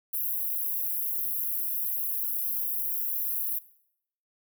white high-pass noise, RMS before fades -30 dBFS, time 0.13-3.59 s, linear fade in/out 10 ms, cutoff 11000 Hz, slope 96 dB/octave, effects noise-tail reverb RT60 0.7 s tail -19 dB re dry

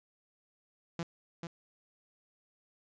sawtooth tone with echo, 168.7 Hz, E3, 40 cents sharp, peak -30 dBFS, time 0.99-1.03 s, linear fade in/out 2 ms, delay 440 ms, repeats 1, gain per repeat -5 dB, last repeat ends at 1.47 s, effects resampled to 16000 Hz

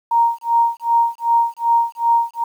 sine tone with tremolo, 932 Hz, A#5, 1 cent flat, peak -10 dBFS, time 0.11-2.44 s, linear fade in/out 5 ms, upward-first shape sine, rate 2.6 Hz, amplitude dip 100%, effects 8-bit

